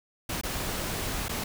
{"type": "noise with dropouts", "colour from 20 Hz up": "pink", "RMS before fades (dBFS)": -32, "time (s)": [0.29, 1.44], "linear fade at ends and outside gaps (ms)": 5, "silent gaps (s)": [[0.413, 0.434], [1.284, 1.292]], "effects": []}